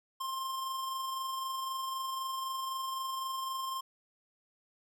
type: tone with amplitude modulation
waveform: square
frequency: 1057 Hz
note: C6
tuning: 17 cents sharp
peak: -34 dBFS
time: 0.2-3.81 s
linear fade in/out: 10 ms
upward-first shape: sine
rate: 23.9 Hz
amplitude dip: 30%
effects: none